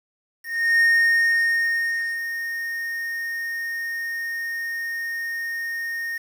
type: tone with ADSR envelope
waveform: triangle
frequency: 1845 Hz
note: A#6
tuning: 18 cents flat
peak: -12 dBFS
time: 0.43-6.18 s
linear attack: 370 ms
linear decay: 1400 ms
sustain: -12 dB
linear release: 7 ms
effects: 7-bit